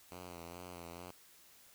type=tone with vibrato; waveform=5% pulse; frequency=87.31 Hz; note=F2; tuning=in tune; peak=-36 dBFS; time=0.11-1.11 s; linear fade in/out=5 ms; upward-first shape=sine; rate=2.3 Hz; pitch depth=55 cents each way; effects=white hiss -62 dBFS RMS until 1.74 s